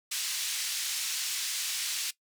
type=band-pass noise; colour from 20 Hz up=white; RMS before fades=-33 dBFS; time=0.11-2.11 s; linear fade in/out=10 ms; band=2500 to 7600 Hz; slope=12 dB/octave; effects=noise-tail reverb RT60 0.1 s tail -18 dB re dry